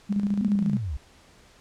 sine tone with tremolo, 202.4 Hz, G#3, 44 cents flat, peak -20 dBFS, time 0.09-0.78 s, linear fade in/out 20 ms, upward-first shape square, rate 14 Hz, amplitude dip 50%
sine linear sweep, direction down, 246.9 to 59 Hz, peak -27 dBFS, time 0.41-0.97 s, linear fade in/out 5 ms
effects pink hiss -55 dBFS RMS until 1.6 s + low-pass 8000 Hz 12 dB/octave

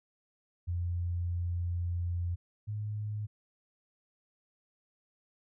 sine tone pair in turn, 87.2 / 105.57 Hz, F2 / G#2, -2 / +29 cents, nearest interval minor third, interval 331 cents, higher second, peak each -30 / -33 dBFS, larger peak first, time 0.67-2.36 / 2.67-3.27 s, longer first, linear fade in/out 20 ms, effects none

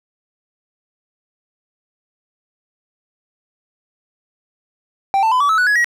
triangle tone with pitch steps, 783 / 889.1 / 1009.6 / 1146.4 / 1301.7 / 1478.1 / 1678.4 / 1905.8 Hz, G5 / A5 / B5 / D6 / E6 / F#6 / G#6 / A#6, -2 / +18 / +38 / -42 / -22 / -2 / +18 / +38 cents, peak -10 dBFS, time 5.14-5.844 s, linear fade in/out 0 ms, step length 88 ms, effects none

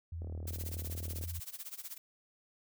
sine tone with vibrato, 83.5 Hz, E2, 23 cents sharp, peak -38 dBFS, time 0.12-1.4 s, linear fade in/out 5 ms, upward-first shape sine, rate 16 Hz, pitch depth 20 cents each way
click train, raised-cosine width 2 ms, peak -35 dBFS, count 40, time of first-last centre 0.22-1.238 s, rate 38.3 Hz
blue noise with tremolo, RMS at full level -42 dBFS, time 0.47-1.98 s, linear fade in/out 5 ms, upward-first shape sine, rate 16 Hz, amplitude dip 90%
effects none

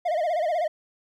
triangle tone with vibrato, 659.3 Hz, E5, in tune, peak -20 dBFS, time 0.05-0.68 s, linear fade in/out 10 ms, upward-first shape sine, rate 16 Hz, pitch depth 150 cents each way, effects none

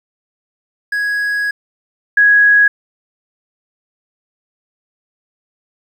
triangle / sine tone pair in turn, 1663 / 1663 Hz, G#6 / G#6, +2 / +2 cents, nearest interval unison, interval 0 cents, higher neither, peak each -13 / -6 dBFS, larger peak second, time 0.92-1.51 / 2.17-2.68 s, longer first, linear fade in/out 5 ms, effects 8-bit

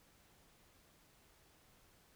silence, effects pink hiss -68 dBFS RMS until 2.15 s

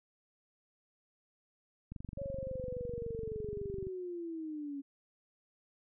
click train, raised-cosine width 5 ms, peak -31 dBFS, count 47, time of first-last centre 1.92-3.869 s, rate 23.6 Hz
sine linear sweep, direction down, 561 to 275.1 Hz, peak -38 dBFS, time 2.17-4.82 s, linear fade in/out 20 ms
effects none

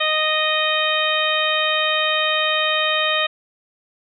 harmonic tone, 620 Hz, D#5, 6 cents flat, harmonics 1 / 2 / 3 / 4 / 5 / 6, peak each -24 / -24 / -24 / -24 / -24 / -24 dBFS, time 0-3.27 s, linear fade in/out 10 ms, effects none

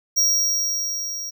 square tone with level ramp, 5650 Hz, F8, 19 cents sharp, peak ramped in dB -15 to -29 dBFS, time 0.16-1.31 s, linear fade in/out 20 ms, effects none

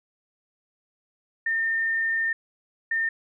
sine tone pair in turn, 1813 / 1813 Hz, A#6 / A#6, -49 / -49 cents, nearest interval unison, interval 0 cents, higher neither, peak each -22 dBFS, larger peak neither, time 1.46-2.33 / 2.91-3.09 s, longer first, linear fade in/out 5 ms, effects none

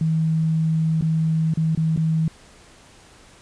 sine tone with dropouts, 160 Hz, D#3, 49 cents sharp, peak -17 dBFS, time 0.01-2.28 s, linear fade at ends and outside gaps 2 ms, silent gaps 1.011-1.023 / 1.538-1.573 / 1.75-1.774 / 1.963-1.974 s, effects pink hiss -49 dBFS RMS until 3.41 s + resampled to 22050 Hz

